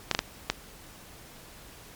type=clicks; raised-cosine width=0.2 ms; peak=-6 dBFS; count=4; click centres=0.113 / 0.149 / 0.191 / 0.5 s; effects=pink hiss -49 dBFS RMS until 1.95 s + MP3 96 kbps